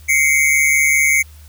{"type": "tone pair together", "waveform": "square", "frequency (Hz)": [2100, 2245], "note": ["C7", "C#7"], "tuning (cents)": [6, 21], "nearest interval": "minor second", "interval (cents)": 115, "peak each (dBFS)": -15, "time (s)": [0.08, 1.23], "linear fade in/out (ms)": 20, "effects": ["added 76 Hz sine -38 dBFS peak until 1.48 s", "white hiss -49 dBFS RMS until 1.48 s"]}